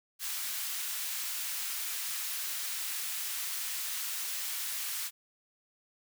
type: high-pass noise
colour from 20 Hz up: white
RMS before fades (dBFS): -36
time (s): 0.19-5.11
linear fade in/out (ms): 50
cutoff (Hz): 1400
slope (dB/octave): 12
effects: none